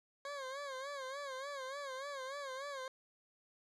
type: tone with vibrato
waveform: 20% pulse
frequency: 546 Hz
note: C#5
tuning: 26 cents flat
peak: -37 dBFS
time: 0.25-2.88 s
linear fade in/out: 2 ms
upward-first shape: sine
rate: 3.4 Hz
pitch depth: 98 cents each way
effects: low-pass 7000 Hz 12 dB/octave